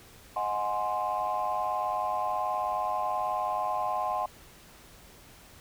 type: chord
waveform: sine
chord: Ab dominant seventh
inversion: second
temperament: equal with one note detuned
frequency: 622.3 / 731.9 / 830.6 / 1046.5 Hz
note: Eb5 / Gb5 / Ab5 / C6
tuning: 0 / -19 / 0 / 0 cents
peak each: -35 / -31 / -32 / -31 dBFS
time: 0.36-4.26 s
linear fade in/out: 5 ms
effects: tanh soft clip ceiling -20 dBFS + pink hiss -53 dBFS RMS until 5.6 s